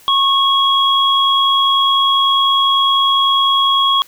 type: tone pair together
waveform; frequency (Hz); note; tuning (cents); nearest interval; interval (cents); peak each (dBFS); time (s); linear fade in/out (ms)
sine; 1096 / 3314; C#6 / G#7; -20 / -4; octave + perfect fifth; 1916; -13; 0.08-4.02; 0
effects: white hiss -45 dBFS RMS until 4.07 s